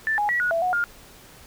sine tone with pitch steps, 1767 / 829 / 1932 / 1457 / 666 / 730 / 1412 Hz, A6 / G#5 / B6 / F#6 / E5 / F#5 / F6, +7 / -3 / -39 / -27 / +18 / -24 / +19 cents, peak -20 dBFS, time 0.07-0.84 s, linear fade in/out 0 ms, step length 110 ms, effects pink hiss -48 dBFS RMS until 1.46 s

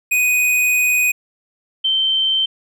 square / sine tone pair in turn, 2491 / 3111 Hz, D#7 / G7, +1 / -14 cents, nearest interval major third, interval 385 cents, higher second, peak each -14 dBFS, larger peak neither, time 0.11-1.12 / 1.84-2.46 s, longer first, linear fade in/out 10 ms, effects none

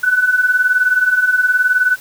sine beating tone pair, 1480 / 1499 Hz, F#6 / F#6, 0 / +22 cents, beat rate 19 Hz, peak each -17 / -12 dBFS, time 0.03-1.96 s, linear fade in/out 10 ms, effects white hiss -39 dBFS RMS until 2 s

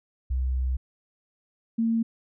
sine tone pair in turn, 64.1 / 227.7 Hz, C2 / A#3, -35 / -40 cents, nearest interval octave + minor seventh, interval 2195 cents, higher second, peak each -23 / -21 dBFS, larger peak second, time 0.3-0.77 / 1.78-2.03 s, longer first, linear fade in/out 10 ms, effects none

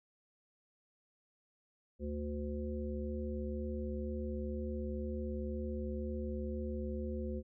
harmonic tone with a mistuned harmonic, 73.2 Hz, D2, 5 cents flat, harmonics 1 / 3 / 5 / 7, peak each -39 / -41 / -44 / -45 dBFS, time 1.99-7.43 s, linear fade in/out 50 ms, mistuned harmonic 3, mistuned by +16 cents, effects none

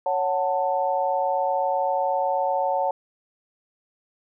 sine chord, F# minor, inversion second, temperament just, 555 / 740 / 888 Hz, C#5 / F#5 / A5, +2 / 0 / +16 cents, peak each -25 dBFS, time 0.06-2.91 s, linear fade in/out 2 ms, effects none

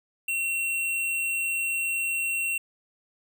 square tone, 2727 Hz, F7, 42 cents flat, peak -26 dBFS, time 0.28-2.58 s, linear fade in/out 5 ms, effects none

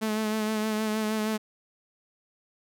sawtooth tone with vibrato, 216.2 Hz, A3, 30 cents flat, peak -22 dBFS, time 0.01-1.38 s, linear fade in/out 20 ms, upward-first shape sine, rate 6.4 Hz, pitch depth 28 cents each way, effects none

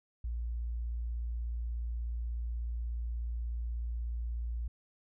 sine tone, 58.27 Hz, A#1, in tune, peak -33 dBFS, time 0.24-4.68 s, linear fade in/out 5 ms, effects none

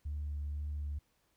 sine tone with vibrato, 73.42 Hz, D2, in tune, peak -34 dBFS, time 0.05-0.99 s, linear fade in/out 10 ms, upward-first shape sine, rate 2 Hz, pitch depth 14 cents each way, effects tanh soft clip ceiling -32 dBFS + pink hiss -75 dBFS RMS until 1.36 s

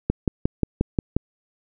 click train, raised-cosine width 3 ms, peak -6 dBFS, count 7, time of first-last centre 0.1-1.166 s, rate 5.63 Hz, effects none

